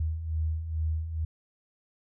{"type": "beating tone pair", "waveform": "sine", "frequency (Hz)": [77.6, 79.9], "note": ["D#2", "D#2"], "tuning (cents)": [-4, 47], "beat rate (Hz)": 2.3, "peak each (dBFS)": [-35, -28], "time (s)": [0, 1.25], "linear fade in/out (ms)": 5, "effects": []}